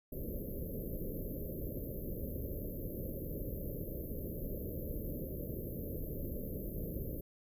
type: band-stop noise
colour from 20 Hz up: pink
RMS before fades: -40 dBFS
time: 0.12-7.21 s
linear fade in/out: 5 ms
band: 590 to 12000 Hz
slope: 96 dB/octave
effects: resampled to 32000 Hz